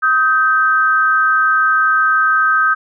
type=tone pair together; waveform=sine; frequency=1264 / 1558.2 Hz; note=D#6 / G6; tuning=+27 / -11 cents; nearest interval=major third; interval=362 cents; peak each=-13 dBFS; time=0.02-2.75 s; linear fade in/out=20 ms; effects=none